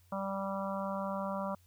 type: harmonic tone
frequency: 195.2 Hz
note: G3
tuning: 7 cents flat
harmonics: 1 / 3 / 4 / 5 / 6 / 7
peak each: -38 / -38 / -45 / -41 / -42 / -47 dBFS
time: 0.12-1.55 s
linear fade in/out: 5 ms
effects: added 90 Hz sine -62 dBFS peak until 1.66 s + white hiss -70 dBFS RMS until 1.66 s